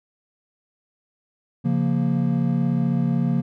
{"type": "chord", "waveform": "triangle", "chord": "Bb minor", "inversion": "first", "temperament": "equal", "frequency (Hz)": [138.59, 174.61, 233.1], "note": ["Db3", "F3", "Bb3"], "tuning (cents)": [0, 0, 0], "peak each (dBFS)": -21, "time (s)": [1.64, 3.42], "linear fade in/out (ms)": 20, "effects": []}